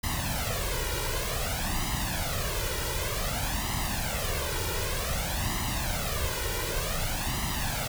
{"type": "noise with flanger", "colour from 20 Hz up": "pink", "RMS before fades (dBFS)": -30, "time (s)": [0.03, 7.88], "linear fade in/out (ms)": 10, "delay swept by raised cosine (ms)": [1, 2.1], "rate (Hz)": 0.54, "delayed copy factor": 0.75, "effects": []}